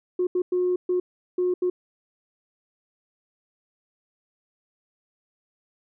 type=tone bursts at uneven times; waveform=sine; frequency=361.2 Hz; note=F#4; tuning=42 cents flat; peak=-19 dBFS; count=6; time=0.19-0.27 / 0.35-0.42 / 0.52-0.76 / 0.89-1 / 1.38-1.54 / 1.62-1.7 s; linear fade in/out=5 ms; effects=tanh soft clip ceiling -16 dBFS